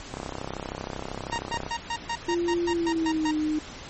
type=click train; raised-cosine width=1 ms; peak=-18 dBFS; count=51; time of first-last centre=0.14-1.664 s; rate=32.8 Hz
type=tone bursts; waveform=sawtooth; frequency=932.3 Hz; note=A#5; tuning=in tune; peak=-23 dBFS; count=11; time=1.32-3.313 s; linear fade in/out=5 ms; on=63 ms; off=130 ms
type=tone with pitch glide; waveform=sine; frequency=344.5 to 306.9 Hz; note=F4 to D#4; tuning=-24 to -24 cents; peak=-23 dBFS; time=2.28-3.59 s; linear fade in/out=5 ms; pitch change=-200 cents; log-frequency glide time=2.7-3.31 s
effects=pink hiss -41 dBFS RMS until 3.89 s + MP3 32 kbps